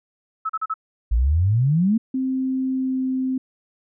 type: tone bursts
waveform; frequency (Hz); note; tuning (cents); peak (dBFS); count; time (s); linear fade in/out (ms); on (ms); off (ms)
sine; 1300; E6; -24; -21; 4; 0.45-0.741; 10; 45; 37
type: exponential sweep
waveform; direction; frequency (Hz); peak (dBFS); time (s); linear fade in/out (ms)
sine; up; 52.9 to 234.3; -15; 1.11-1.98; 10
type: tone with pitch glide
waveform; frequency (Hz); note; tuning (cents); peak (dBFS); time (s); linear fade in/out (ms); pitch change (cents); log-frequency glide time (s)
sine; 261.6 to 260.1; C4 to C4; 0 to -10; -20; 2.14-3.38; 5; -10; 2.74-3.01
effects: none